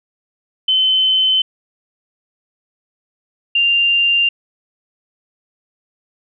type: tone pair in turn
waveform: sine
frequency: 3059 / 2789 Hz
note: G7 / F7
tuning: -43 / -3 cents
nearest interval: major second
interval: 160 cents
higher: first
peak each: -11 / -11 dBFS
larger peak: neither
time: 0.68-1.42 / 3.55-4.29 s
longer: neither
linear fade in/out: 5 ms
effects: none